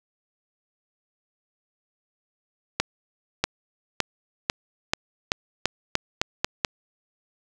accelerating click train, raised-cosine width 0.2 ms, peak -3 dBFS, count 11, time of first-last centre 2.8-6.648 s, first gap 640 ms, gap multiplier 0.88, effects none

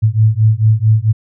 sine beating tone pair, 107.3 / 111.8 Hz, A2 / A2, -43 / +28 cents, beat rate 4.5 Hz, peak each -11 dBFS, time 0.02-1.13 s, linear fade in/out 20 ms, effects none

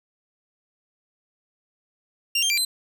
25% pulse tone with pitch steps, 2780 / 3181 / 2360 / 4069 Hz, F7 / G7 / D7 / C8, -9 / +25 / +8 / -49 cents, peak -16 dBFS, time 2.35-2.65 s, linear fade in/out 5 ms, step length 75 ms, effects none

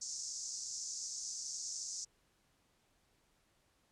white band-pass noise, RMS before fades -43 dBFS, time 0.01-2.05 s, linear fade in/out 10 ms, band 5300 to 7100 Hz, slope 48 dB/octave, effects pink hiss -74 dBFS RMS until 3.91 s + low-pass 11000 Hz 12 dB/octave

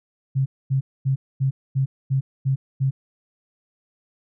sine tone bursts, 134.4 Hz, C3, 47 cents sharp, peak -17 dBFS, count 8, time 0.35-2.91 s, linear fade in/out 20 ms, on 110 ms, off 240 ms, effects none

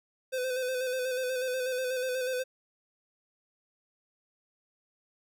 square tone with vibrato, 510 Hz, C5, 44 cents flat, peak -30 dBFS, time 0.32-2.44 s, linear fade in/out 20 ms, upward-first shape square, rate 8.2 Hz, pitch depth 31 cents each way, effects none

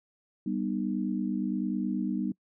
sine chord, G augmented, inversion none, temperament just, 196 / 245 / 306.2 Hz, G3 / B3 / D#4, 0 / -14 / -28 cents, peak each -31 / -32 / -33 dBFS, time 0.46-2.32 s, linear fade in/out 5 ms, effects noise-tail reverb RT60 0.1 s tail -25 dB re dry

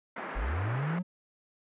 white band-pass noise, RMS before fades -39 dBFS, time 0.16-0.99 s, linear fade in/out 5 ms, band 180 to 1800 Hz, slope 24 dB/octave
triangle linear sweep, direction up, 39.2 to 186.4 Hz, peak -27 dBFS, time 0.35-1.03 s, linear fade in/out 20 ms
effects resampled to 8000 Hz

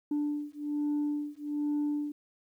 sine beating tone pair, 293.7 / 294.9 Hz, D4 / D4, 0 / +7 cents, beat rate 1.2 Hz, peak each -31 dBFS, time 0.11-2.12 s, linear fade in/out 5 ms, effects tanh soft clip ceiling -25 dBFS + 11-bit

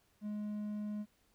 triangle tone, 209.5 Hz, G#3, 15 cents sharp, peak -35 dBFS, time 0.21-1.06 s, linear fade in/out 50 ms, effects pink hiss -73 dBFS RMS until 1.34 s

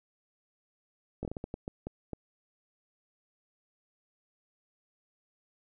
slowing click train, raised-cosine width 2 ms, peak -23 dBFS, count 10, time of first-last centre 1.23-2.133 s, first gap 20 ms, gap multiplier 1.38, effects none

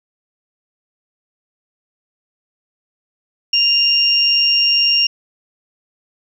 sine tone pair together, 2800 / 5542 Hz, F7 / F8, +4 / -14 cents, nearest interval octave, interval 1182 cents, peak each -14 dBFS, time 3.53-5.07 s, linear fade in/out 5 ms, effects 8-bit

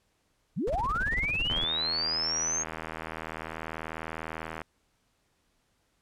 sine linear sweep, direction up, 116.8 to 6530 Hz, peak -27 dBFS, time 0.56-2.64 s, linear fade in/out 20 ms
brown noise with tremolo, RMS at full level -31 dBFS, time 0.67-1.64 s, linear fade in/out 2 ms, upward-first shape sine, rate 18 Hz, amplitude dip 95%
click train, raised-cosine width 0.5 ms, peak -21 dBFS, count 251, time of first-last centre 1.5-4.617 s, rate 80.2 Hz
effects pink hiss -72 dBFS RMS until 6.01 s + low-pass 11000 Hz 12 dB/octave

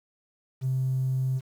triangle tone, 130.81 Hz, C3, in tune, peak -20 dBFS, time 0.61-1.41 s, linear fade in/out 50 ms, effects tanh soft clip ceiling -21 dBFS + 9-bit

